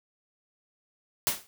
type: noise with exponential decay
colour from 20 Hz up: white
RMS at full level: -22 dBFS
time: 1.27-1.47 s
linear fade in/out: 0 ms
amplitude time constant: 42 ms
effects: none